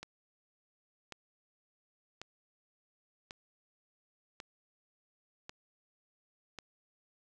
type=click train; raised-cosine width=0.2 ms; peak=-26 dBFS; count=7; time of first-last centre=0.03-6.587 s; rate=0.915 Hz; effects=none